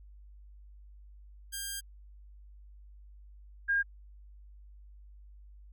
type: tone pair in turn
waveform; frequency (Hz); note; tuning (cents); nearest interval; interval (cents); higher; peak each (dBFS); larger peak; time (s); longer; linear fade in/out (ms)
5% pulse / sine; 1600 / 1616.7; G6 / G#6; +35 / -47; unison; 18; second; -25; neither; 1.52-1.81 / 3.68-3.83; first; 20
effects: added 50 Hz sine -50 dBFS peak until 5.72 s